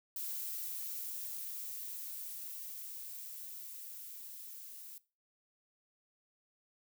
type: noise with level ramp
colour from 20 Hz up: violet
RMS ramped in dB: -40 to -50 dBFS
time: 0.16-4.98 s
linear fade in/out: 2 ms
effects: noise-tail reverb RT60 0.3 s tail -18 dB re dry